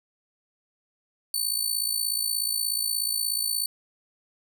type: tone with amplitude modulation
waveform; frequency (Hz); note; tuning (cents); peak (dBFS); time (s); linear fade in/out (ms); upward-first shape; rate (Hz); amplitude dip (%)
15% pulse; 4500; C#8; +25; -15; 1.34-3.66; 2; sine; 56.7; 75
effects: none